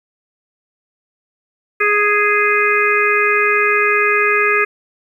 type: harmonic tone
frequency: 415.3 Hz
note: G#4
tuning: in tune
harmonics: 1 / 3 / 4 / 5 / 6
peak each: -18 / -18 / -18 / -18 / -18 dBFS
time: 1.8-4.65 s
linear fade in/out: 10 ms
effects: 8-bit